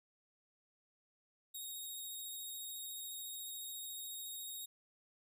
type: tone with vibrato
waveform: 5% pulse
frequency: 3753 Hz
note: A#7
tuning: 11 cents sharp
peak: -37 dBFS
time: 1.54-4.66 s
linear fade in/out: 10 ms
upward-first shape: sine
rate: 14 Hz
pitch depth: 15 cents each way
effects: none